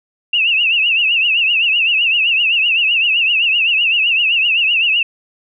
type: tone with vibrato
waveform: sine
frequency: 2718 Hz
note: F7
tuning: 48 cents flat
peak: -11 dBFS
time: 0.33-5.03 s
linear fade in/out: 5 ms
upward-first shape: triangle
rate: 7.8 Hz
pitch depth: 140 cents each way
effects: none